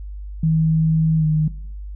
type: tone with pitch glide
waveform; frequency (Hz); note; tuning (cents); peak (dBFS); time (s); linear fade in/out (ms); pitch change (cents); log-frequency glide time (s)
sine; 159.5 to 154.78; D#3 to D#3; +43 to -9; -14; 0.43-1.48; 5; -52; 1.17-1.26
effects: noise-tail reverb RT60 0.5 s tail -17 dB re dry + added 50 Hz sine -29 dBFS peak until 1.95 s